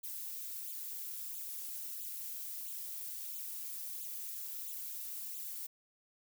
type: noise with flanger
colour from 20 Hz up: violet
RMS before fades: -43 dBFS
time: 0.03-5.67 s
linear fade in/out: 10 ms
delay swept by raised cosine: 0.27 to 5.17 ms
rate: 1.5 Hz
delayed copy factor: +0.85
effects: none